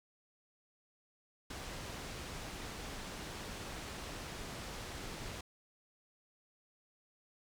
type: low-pass noise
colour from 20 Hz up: pink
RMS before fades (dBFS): -45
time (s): 1.5-5.41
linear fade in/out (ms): 5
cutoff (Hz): 7800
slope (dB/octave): 12
effects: none